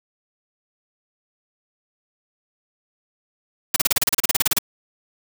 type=noise bursts; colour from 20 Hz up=white; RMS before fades=-17 dBFS; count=16; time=3.74-4.587 s; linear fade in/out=5 ms; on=22 ms; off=33 ms; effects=none